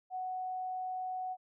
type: tone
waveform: sine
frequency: 742 Hz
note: F#5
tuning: 5 cents sharp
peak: -35 dBFS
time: 0.1-1.37 s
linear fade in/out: 50 ms
effects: none